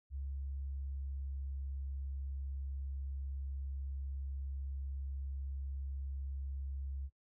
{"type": "tone with pitch glide", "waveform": "sine", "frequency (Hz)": [68.6, 68.13], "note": ["C#2", "C#2"], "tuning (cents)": [-17, -29], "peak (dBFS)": -38, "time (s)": [0.1, 7.1], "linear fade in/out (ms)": 50, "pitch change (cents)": -12, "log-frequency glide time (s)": [0.32, 1.43], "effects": ["noise-tail reverb RT60 0.1 s tail -25 dB re dry"]}